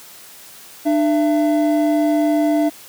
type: tone pair together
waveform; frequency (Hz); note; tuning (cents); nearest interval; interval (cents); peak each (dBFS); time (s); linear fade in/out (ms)
triangle; 300 / 671.5; D4 / E5; +37 / +32; octave + major second; 1395; -13 / -17; 0.85-2.7; 20
effects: white hiss -41 dBFS RMS until 2.88 s + high-pass 100 Hz 12 dB/octave